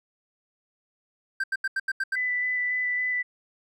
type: tone bursts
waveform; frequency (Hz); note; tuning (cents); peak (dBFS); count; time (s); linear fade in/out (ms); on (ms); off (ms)
triangle; 1568; G6; 0; -22; 7; 1.4-2.158; 5; 38; 82
type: tone with vibrato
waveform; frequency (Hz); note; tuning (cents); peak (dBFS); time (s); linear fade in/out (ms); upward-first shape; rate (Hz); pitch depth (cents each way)
sine; 1991; B6; +14; -24; 2.15-3.23; 20; square; 3.6; 8
effects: none